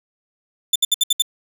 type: tone bursts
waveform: sawtooth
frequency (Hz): 3539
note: A7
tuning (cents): +9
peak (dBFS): -10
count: 6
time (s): 0.73-1.222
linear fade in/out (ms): 5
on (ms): 27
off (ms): 66
effects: 7-bit